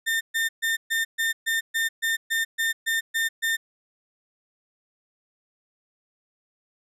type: tone bursts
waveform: 35% pulse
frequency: 1810 Hz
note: A6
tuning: 48 cents sharp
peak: -20 dBFS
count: 13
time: 0.06-3.57 s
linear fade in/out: 20 ms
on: 150 ms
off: 130 ms
effects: resampled to 32000 Hz